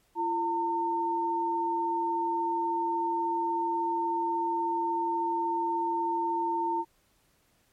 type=tone pair together; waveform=sine; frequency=340.2 / 908.2 Hz; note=F4 / A#5; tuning=-45 / -45 cents; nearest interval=octave + perfect fourth; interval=1700 cents; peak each=-32 / -27 dBFS; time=0.15-6.85 s; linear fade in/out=50 ms; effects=pink hiss -68 dBFS RMS until 7.72 s + MP3 64 kbps